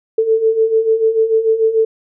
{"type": "beating tone pair", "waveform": "sine", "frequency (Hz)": [440, 446.8], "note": ["A4", "A4"], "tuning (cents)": [0, 27], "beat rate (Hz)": 6.8, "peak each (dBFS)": [-17, -12], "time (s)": [0.18, 1.85], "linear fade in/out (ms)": 5, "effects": []}